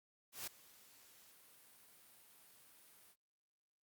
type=noise with ADSR envelope; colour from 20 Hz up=white; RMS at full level=-43 dBFS; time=0.32-3.16 s; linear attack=150 ms; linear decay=9 ms; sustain=-21 dB; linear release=58 ms; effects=high-pass 80 Hz 12 dB/octave + Opus 48 kbps